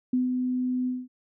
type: tone with ADSR envelope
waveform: sine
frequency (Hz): 252.3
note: B3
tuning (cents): +37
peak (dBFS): -20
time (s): 0.13-1.08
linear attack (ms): 5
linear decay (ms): 150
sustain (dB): -4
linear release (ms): 210
effects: none